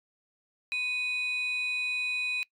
sine tone pair together, 2489 / 3951 Hz, D#7 / B7, 0 / 0 cents, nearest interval minor sixth, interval 800 cents, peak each -27 / -36 dBFS, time 0.72-2.43 s, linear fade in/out 0 ms, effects noise-tail reverb RT60 0.1 s tail -23 dB re dry + tanh soft clip ceiling -25 dBFS

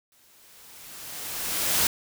white noise with exponential growth, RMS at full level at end -21 dBFS, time 0.12-1.87 s, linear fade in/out 1 ms, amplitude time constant 380 ms, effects none

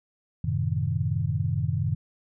sine chord, F# diminished seventh, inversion none, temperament equal, 92.5 / 110 / 130.81 / 155.56 Hz, F#2 / A2 / C3 / Eb3, 0 / 0 / 0 / 0 cents, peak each -29 dBFS, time 0.44-1.95 s, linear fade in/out 5 ms, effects none

